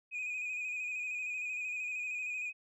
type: tone with vibrato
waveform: sine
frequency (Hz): 2482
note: D#7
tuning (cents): -5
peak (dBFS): -33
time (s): 0.11-2.53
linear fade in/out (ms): 50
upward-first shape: square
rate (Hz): 13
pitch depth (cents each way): 30
effects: tanh soft clip ceiling -34 dBFS